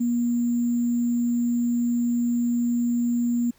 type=tone with sample-and-hold; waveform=sine; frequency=238.8 Hz; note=A#3; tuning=42 cents sharp; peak=-20 dBFS; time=0-3.51 s; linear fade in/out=10 ms; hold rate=7350 Hz; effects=pink hiss -60 dBFS RMS until 3.58 s